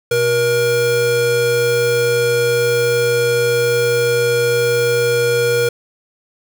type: tone pair together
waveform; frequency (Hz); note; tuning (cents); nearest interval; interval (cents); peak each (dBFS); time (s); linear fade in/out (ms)
square; 123.47 / 475.7; B2 / A#4; 0 / +35; octave + major seventh; 2335; -25 / -14; 0.11-5.69; 5
effects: none